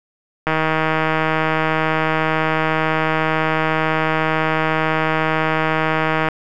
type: click train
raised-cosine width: 0.5 ms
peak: -3 dBFS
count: 920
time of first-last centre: 0.47-6.286 s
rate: 158 Hz
effects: none